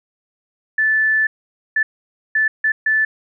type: tone bursts at uneven times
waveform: sine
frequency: 1750 Hz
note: A6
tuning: 10 cents flat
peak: -13 dBFS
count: 5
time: 0.78-1.27 / 1.76-1.83 / 2.35-2.48 / 2.64-2.72 / 2.86-3.05 s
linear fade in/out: 5 ms
effects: none